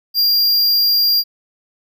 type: tone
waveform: square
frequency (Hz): 4781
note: D8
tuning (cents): +30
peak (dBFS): -12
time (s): 0.14-1.24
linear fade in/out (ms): 50
effects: none